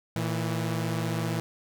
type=tone pair together; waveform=sawtooth; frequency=114.37 / 164 Hz; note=A#2 / E3; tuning=-33 / -9 cents; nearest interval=tritone; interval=624 cents; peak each=-26 dBFS; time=0.16-1.4 s; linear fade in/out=0 ms; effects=none